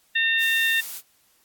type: harmonic tone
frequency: 910 Hz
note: A#5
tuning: 42 cents flat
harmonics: 2 / 3 / 4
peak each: -21 / -25 / -26 dBFS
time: 0.15-0.81 s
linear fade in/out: 10 ms
type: noise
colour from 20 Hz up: blue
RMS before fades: -34 dBFS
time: 0.38-1.02 s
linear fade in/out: 50 ms
effects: white hiss -62 dBFS RMS until 1.44 s + AAC 64 kbps